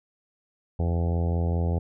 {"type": "harmonic tone", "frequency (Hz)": 84.9, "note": "F2", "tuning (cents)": -48, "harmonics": [1, 2, 3, 4, 5, 6, 7, 8, 9, 10], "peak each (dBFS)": [-23, -30, -38, -39, -37, -38, -43, -42, -42, -47], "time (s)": [0.79, 1.79], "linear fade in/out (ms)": 5, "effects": []}